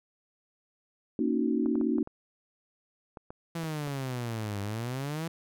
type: chord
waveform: sine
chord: D# minor seventh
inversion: second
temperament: equal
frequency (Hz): 233.1 / 277.2 / 311.1 / 370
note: A#3 / C#4 / D#4 / F#4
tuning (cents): 0 / 0 / 0 / 0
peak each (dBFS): -29 / -30 / -30 / -33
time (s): 1.19-2.03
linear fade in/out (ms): 2
type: clicks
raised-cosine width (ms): 1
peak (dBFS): -28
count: 9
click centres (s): 1.66 / 1.755 / 1.812 / 1.983 / 2.074 / 3.172 / 3.305 / 3.638 / 3.875
type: exponential two-way sweep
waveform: sawtooth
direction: down then up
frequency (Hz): 169.2 to 98.9 to 169.2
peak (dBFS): -28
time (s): 3.55-5.28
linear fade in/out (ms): 5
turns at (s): 4.61
effects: none